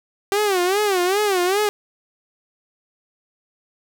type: tone with vibrato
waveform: sawtooth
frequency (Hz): 386.7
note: G4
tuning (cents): -24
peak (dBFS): -13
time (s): 0.32-1.69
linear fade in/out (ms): 0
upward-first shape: sine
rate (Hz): 2.5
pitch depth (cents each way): 160
effects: none

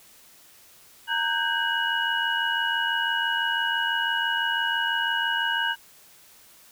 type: tone cluster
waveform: sine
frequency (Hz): 924 / 1525 / 1611 / 2910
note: A#5 / G6 / G6 / F#7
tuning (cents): -16 / -48 / +47 / -29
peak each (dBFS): -29 / -29 / -27 / -28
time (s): 1.07-5.76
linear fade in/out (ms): 50
effects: white hiss -53 dBFS RMS until 6.71 s

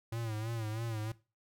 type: tone with vibrato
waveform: square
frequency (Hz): 111.7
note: A2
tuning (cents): +27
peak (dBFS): -36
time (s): 0.12-1.12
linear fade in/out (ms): 5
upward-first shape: sine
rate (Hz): 3.1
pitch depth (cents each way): 77
effects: noise-tail reverb RT60 0.3 s tail -18 dB re dry

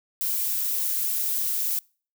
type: noise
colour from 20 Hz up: violet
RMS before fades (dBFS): -26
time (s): 0.21-1.79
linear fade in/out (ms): 0
effects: noise-tail reverb RT60 0.4 s tail -26 dB re dry

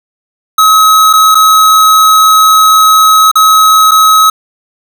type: tone with dropouts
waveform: square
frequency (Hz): 1279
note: D#6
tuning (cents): +47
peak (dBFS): -3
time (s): 0.58-4.3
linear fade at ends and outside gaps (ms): 5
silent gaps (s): 1.13-1.135 / 1.347-1.352 / 3.315-3.355 / 3.911-3.916
effects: none

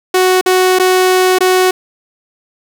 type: tone with dropouts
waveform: sawtooth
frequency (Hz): 370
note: F#4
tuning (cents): 0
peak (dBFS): -4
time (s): 0.14-1.71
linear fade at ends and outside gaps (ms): 5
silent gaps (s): 0.412-0.46 / 0.788-0.796 / 1.386-1.406
effects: 7-bit

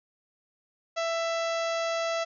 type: harmonic tone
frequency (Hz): 664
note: E5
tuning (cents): +12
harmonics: 1 / 2 / 3 / 4 / 5 / 6 / 7 / 8 / 9 / 10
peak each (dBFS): -28 / -34 / -38 / -40 / -42 / -44 / -45 / -46 / -47 / -48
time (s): 0.96-2.25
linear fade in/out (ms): 20
effects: none

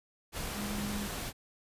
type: tone in noise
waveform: sine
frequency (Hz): 205.5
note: G#3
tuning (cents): -18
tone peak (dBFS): -36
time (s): 0.53-1.09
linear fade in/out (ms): 50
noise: pink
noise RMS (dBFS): -38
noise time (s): 0.32-1.33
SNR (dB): -1
effects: resampled to 32000 Hz

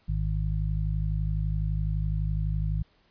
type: harmonic tone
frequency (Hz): 51.91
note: G#1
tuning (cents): 0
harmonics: 1 / 2 / 3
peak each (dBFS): -27 / -31 / -31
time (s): 0.08-2.83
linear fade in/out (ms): 10
effects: pink hiss -65 dBFS RMS until 3.1 s + resampled to 11025 Hz

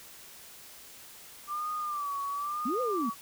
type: tone with vibrato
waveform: sine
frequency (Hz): 1174.7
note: D6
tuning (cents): 0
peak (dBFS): -31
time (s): 1.47-3.15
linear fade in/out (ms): 50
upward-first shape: sine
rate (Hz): 1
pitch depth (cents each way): 82
type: linear two-way sweep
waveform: sine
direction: up then down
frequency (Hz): 207.7 to 523.3 to 207.7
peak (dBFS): -29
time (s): 2.65-3.1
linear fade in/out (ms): 10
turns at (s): 2.81
effects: white hiss -50 dBFS RMS until 3.21 s

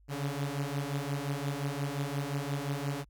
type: beating tone pair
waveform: sawtooth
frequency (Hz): 138.59 / 144.29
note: C#3 / D3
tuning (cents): 0 / -30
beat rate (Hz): 5.7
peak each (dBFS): -31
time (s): 0.08-3.05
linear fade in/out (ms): 50
effects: added 50 Hz sine -58 dBFS peak until 3.09 s

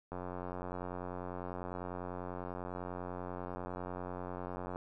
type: click train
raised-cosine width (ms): 1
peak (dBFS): -27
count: 419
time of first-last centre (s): 0.12-4.759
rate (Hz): 90.1
effects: none

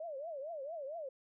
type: tone with vibrato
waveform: sine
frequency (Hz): 603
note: D5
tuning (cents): +46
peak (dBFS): -40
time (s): 0-1.09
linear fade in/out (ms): 5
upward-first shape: triangle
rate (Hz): 4.4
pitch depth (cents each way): 260
effects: none

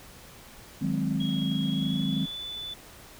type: chord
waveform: sine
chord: Ab dominant seventh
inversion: second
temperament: equal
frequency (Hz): 155.56 / 185 / 207.7 / 261.6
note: Eb3 / Gb3 / Ab3 / C4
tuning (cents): 0 / 0 / 0 / 0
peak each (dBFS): -30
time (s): 0.81-2.26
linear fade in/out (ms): 10
type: tone with pitch glide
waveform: sine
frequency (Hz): 3301 to 3489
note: G#7 to A7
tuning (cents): -11 to -15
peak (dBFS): -34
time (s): 1.2-2.74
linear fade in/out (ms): 5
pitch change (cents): +96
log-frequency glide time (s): 1.67-2.37
effects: tanh soft clip ceiling -16 dBFS + pink hiss -49 dBFS RMS until 3.19 s

